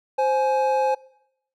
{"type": "tone pair together", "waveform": "triangle", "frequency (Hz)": [524, 840.5], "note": ["C5", "G#5"], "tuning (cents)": [2, 20], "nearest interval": "minor sixth", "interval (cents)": 818, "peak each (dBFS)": -19, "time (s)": [0.18, 0.95], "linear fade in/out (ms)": 10, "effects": ["noise-tail reverb RT60 0.8 s tail -23 dB re dry"]}